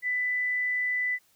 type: tone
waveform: sine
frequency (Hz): 1992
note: B6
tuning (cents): +14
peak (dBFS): -25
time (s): 0.02-1.19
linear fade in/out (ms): 50
effects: white hiss -65 dBFS RMS until 1.35 s